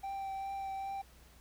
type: tone with vibrato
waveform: triangle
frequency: 781 Hz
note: G5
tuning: 7 cents flat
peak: -35 dBFS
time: 0.03-1.02 s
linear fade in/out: 10 ms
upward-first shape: triangle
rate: 2.5 Hz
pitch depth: 14 cents each way
effects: added 60 Hz sine -59 dBFS peak until 1.4 s + pink hiss -62 dBFS RMS until 1.4 s